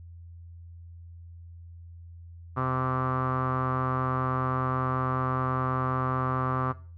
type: tone with low-pass filter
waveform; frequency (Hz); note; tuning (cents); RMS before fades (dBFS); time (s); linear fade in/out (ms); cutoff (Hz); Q
sawtooth; 129.3; C3; -20; -28; 2.56-6.73; 20; 1200; 7.8
effects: noise-tail reverb RT60 0.4 s tail -17 dB re dry + added 85 Hz sine -43 dBFS peak until 6.97 s